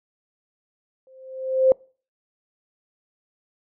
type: tone with exponential growth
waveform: sine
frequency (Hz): 523.3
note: C5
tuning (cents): 0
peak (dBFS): -10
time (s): 1.07-1.72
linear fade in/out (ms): 1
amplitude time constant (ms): 140
effects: noise-tail reverb RT60 0.4 s tail -26 dB re dry